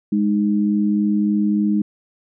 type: tone pair together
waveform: sine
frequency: 206.6 / 310 Hz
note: G#3 / D#4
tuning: -9 / -6 cents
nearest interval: perfect fifth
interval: 703 cents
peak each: -16 / -21 dBFS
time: 0.12-1.82 s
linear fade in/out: 5 ms
effects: none